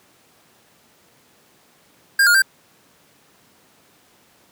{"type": "tone with pitch steps", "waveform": "square", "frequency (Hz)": [1606, 1425, 1572], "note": ["G6", "F6", "G6"], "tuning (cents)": [41, 34, 4], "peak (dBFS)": -12, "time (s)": [2.19, 2.421], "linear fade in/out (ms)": 5, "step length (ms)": 77, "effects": ["pink hiss -55 dBFS RMS until 4.51 s", "high-pass 150 Hz 12 dB/octave"]}